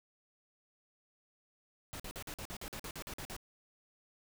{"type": "noise bursts", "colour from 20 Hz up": "pink", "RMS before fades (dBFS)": -44, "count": 13, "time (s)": [1.93, 3.365], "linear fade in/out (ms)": 0, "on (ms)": 67, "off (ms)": 47, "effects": []}